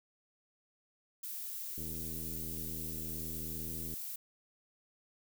violet noise, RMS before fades -42 dBFS, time 1.23-4.16 s, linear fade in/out 5 ms
click train, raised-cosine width 3 ms, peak -34 dBFS, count 175, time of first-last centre 1.78-3.939 s, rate 80.6 Hz
effects none

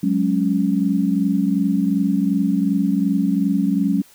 sine chord, F# suspended second, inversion none, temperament equal, 185 / 207.7 / 277.2 Hz, F#3 / G#3 / C#4, 0 / 0 / 0 cents, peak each -20 dBFS, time 0.03-4.02 s, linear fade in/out 5 ms, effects white hiss -50 dBFS RMS until 4.14 s

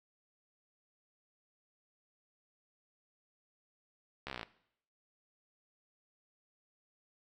slowing click train, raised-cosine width 0.3 ms, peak -24 dBFS, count 11, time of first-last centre 4.27-4.43 s, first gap 14 ms, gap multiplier 1.03, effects noise-tail reverb RT60 0.7 s tail -19 dB re dry

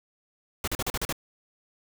pink noise bursts, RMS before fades -29 dBFS, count 7, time 0.64-1.126 s, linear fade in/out 2 ms, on 36 ms, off 39 ms, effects none

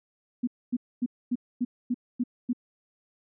sine tone bursts, 245.1 Hz, B3, 13 cents flat, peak -23 dBFS, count 8, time 0.43-2.532 s, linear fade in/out 10 ms, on 44 ms, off 250 ms, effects none

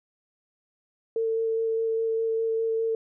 sine tone with vibrato, 450 Hz, A4, 39 cents sharp, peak -23 dBFS, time 1.16-2.95 s, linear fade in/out 2 ms, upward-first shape square, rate 4.9 Hz, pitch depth 8 cents each way, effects none

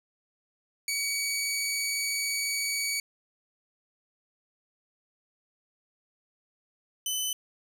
15% pulse tone pair in turn, 2263 / 3021 Hz, C#7 / F#7, +35 / +35 cents, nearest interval perfect fourth, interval 500 cents, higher second, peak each -21 dBFS, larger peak neither, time 0.88-3 / 7.06-7.33 s, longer first, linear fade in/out 2 ms, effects none

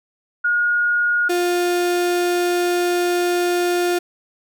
sine / 35% pulse tone pair in turn, 1436 / 352.8 Hz, F6 / F4, +48 / +18 cents, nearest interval 2 octaves, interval 2430 cents, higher first, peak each -15 dBFS, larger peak neither, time 0.44-1.29 / 1.29-3.99 s, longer second, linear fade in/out 10 ms, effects none

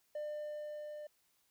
triangle tone with level ramp, 599 Hz, D5, 34 cents sharp, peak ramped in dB -35 to -42 dBFS, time 0.15-1.07 s, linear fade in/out 5 ms, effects tanh soft clip ceiling -31 dBFS + white hiss -75 dBFS RMS until 1.5 s

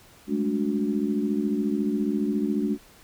sine tone cluster, 201.6 / 215.9 / 289.4 / 365.6 Hz, G3 / A3 / D4 / F#4, +49 / -33 / -25 / -21 cents, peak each -31 / -26 / -27 / -31 dBFS, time 0.27-2.78 s, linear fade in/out 50 ms, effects pink hiss -53 dBFS RMS until 3.03 s

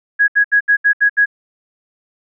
sine tone bursts, 1661.2 Hz, G#6, in tune, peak -8 dBFS, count 7, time 0.19-1.259 s, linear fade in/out 20 ms, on 91 ms, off 72 ms, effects none

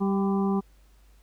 harmonic tone with a mistuned harmonic, 196 Hz, G3, in tune, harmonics 1 / 2 / 4 / 5 / 6, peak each -23 / -29 / -35 / -37 / -39 dBFS, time 0-0.61 s, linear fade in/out 20 ms, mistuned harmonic 5, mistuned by +44 cents, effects added 50 Hz sine -54 dBFS peak until 1.22 s + pink hiss -65 dBFS RMS until 1.22 s

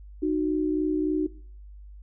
sine tone pair together, 306.5 / 370 Hz, D#4 / F#4, -26 / 0 cents, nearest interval minor third, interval 326 cents, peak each -24 / -27 dBFS, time 0.22-1.27 s, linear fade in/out 10 ms, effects noise-tail reverb RT60 0.5 s tail -20 dB re dry + added 50 Hz sine -42 dBFS peak until 2.02 s

